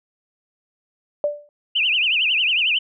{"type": "tone with exponential decay", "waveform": "sine", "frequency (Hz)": 587.3, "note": "D5", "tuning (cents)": 0, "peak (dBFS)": -14, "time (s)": [1.24, 1.49], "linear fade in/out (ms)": 1, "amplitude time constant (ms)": 54}
{"type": "tone with vibrato", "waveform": "sine", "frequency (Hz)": 2736, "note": "F7", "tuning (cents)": -36, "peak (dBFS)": -16, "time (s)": [1.75, 2.79], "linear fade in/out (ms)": 10, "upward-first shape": "triangle", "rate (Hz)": 11, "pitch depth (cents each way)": 240}
{"effects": []}